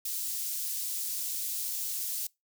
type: high-pass noise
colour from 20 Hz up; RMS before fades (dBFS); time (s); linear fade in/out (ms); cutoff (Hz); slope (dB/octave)
white; -34; 0.05-2.27; 5; 5500; 12
effects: noise-tail reverb RT60 0.2 s tail -24 dB re dry